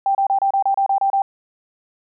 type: tone bursts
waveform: sine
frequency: 786 Hz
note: G5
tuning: 4 cents sharp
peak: -14 dBFS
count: 10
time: 0.06-1.22 s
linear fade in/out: 2 ms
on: 89 ms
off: 30 ms
effects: none

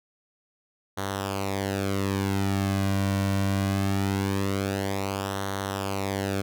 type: tone with flanger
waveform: sawtooth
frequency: 98 Hz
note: G2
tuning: in tune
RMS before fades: -27 dBFS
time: 0.97-6.42 s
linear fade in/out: 10 ms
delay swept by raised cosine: 0.4 to 2.4 ms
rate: 0.22 Hz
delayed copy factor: -0.7
effects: none

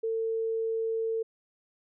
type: tone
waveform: sine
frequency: 450 Hz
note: A4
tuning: 39 cents sharp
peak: -27 dBFS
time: 0.03-1.23 s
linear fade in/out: 10 ms
effects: none

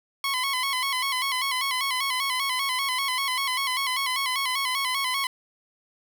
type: tone with vibrato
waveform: 15% pulse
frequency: 1057 Hz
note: C6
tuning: 17 cents sharp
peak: -18 dBFS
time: 0.24-5.27 s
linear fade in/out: 2 ms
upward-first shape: square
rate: 5.1 Hz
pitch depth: 72 cents each way
effects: none

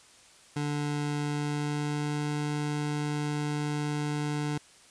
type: tone with pitch glide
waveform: 25% pulse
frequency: 146.83 to 148.19 Hz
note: D3 to D3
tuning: 0 to +16 cents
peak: -25 dBFS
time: 0.56-4.58 s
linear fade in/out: 5 ms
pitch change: +16 cents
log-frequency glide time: 1.21-2.28 s
effects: white hiss -56 dBFS RMS until 4.9 s + resampled to 22050 Hz

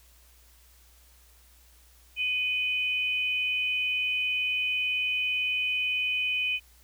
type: tone pair together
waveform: sine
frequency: 2489 / 3009 Hz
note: D#7 / F#7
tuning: 0 / +28 cents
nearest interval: minor third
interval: 328 cents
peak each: -26 / -32 dBFS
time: 2.16-6.6 s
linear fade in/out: 50 ms
effects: added 60 Hz sine -57 dBFS peak until 6.83 s + white hiss -60 dBFS RMS until 6.83 s

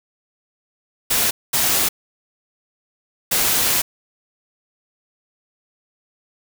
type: noise bursts at uneven times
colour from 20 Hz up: white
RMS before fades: -18 dBFS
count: 3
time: 1.1-1.31 / 1.53-1.89 / 3.31-3.82 s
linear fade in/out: 10 ms
effects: none

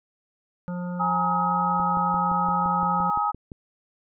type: harmonic tone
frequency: 177.6 Hz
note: F3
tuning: 29 cents sharp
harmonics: 1 / 3 / 5 / 7 / 8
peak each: -28 / -38 / -42 / -45 / -46 dBFS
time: 0.68-3.1 s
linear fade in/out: 0 ms
type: chord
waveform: sine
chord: Ab suspended second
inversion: none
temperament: equal with one note detuned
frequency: 830.6 / 932.3 / 1268.5 Hz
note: Ab5 / Bb5 / Eb6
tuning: 0 / 0 / +33 cents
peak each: -25 / -30 / -24 dBFS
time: 0.99-3.32 s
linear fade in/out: 20 ms
type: click train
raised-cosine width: 3 ms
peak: -25 dBFS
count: 11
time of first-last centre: 1.8-3.518 s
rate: 5.82 Hz
effects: none

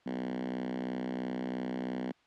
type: tone with high-pass filter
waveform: 5% pulse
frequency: 63 Hz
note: B1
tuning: 35 cents sharp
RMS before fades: -36 dBFS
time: 0.06-2.12 s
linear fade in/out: 5 ms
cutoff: 220 Hz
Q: 6.7
effects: white hiss -66 dBFS RMS until 2.26 s + low-pass 3000 Hz 12 dB/octave

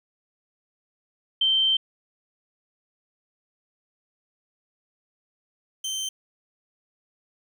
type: tone pair in turn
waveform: sine / 25% pulse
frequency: 3120 / 3109 Hz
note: G7 / G7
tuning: -9 / -15 cents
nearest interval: unison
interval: 6 cents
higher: first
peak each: -18 / -24 dBFS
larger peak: first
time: 1.41-1.77 / 5.84-6.09 s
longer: first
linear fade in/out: 5 ms
effects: none

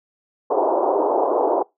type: band-pass noise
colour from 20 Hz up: pink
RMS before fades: -19 dBFS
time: 0.5-1.63 s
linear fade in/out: 10 ms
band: 340 to 960 Hz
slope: 48 dB/octave
effects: noise-tail reverb RT60 0.2 s tail -24 dB re dry

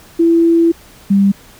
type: tone pair in turn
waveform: sine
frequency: 334.1 / 197.97 Hz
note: E4 / G3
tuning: +23 / +17 cents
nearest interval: major sixth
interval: 906 cents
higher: first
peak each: -7 dBFS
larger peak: neither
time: 0.19-0.72 / 1.1-1.32 s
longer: first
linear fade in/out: 10 ms
effects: pink hiss -42 dBFS RMS until 1.59 s

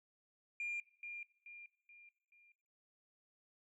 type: tone with echo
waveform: sine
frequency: 2401 Hz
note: D7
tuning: 38 cents sharp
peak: -37 dBFS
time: 0.6-0.8 s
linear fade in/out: 2 ms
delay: 430 ms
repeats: 4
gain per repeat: -7 dB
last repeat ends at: 2.52 s
effects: noise-tail reverb RT60 0.9 s tail -20 dB re dry + tanh soft clip ceiling -35 dBFS

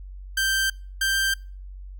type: tone pair in turn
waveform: sawtooth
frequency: 1566 / 1573.4 Hz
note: G6 / G6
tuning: -2 / +6 cents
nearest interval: unison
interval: 8 cents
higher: second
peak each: -17 dBFS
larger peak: neither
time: 0.37-0.7 / 1.01-1.34 s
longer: neither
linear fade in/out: 5 ms
effects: noise-tail reverb RT60 0.4 s tail -26 dB re dry + added 47 Hz sine -36 dBFS peak until 1.99 s

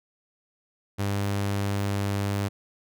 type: tone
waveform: sawtooth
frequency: 100.2 Hz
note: G2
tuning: 38 cents sharp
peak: -21 dBFS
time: 0.98-2.49 s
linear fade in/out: 20 ms
effects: none

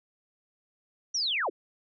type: linear sweep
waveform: sine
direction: down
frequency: 5980 to 250.8 Hz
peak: -26 dBFS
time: 1.14-1.5 s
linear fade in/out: 10 ms
effects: none

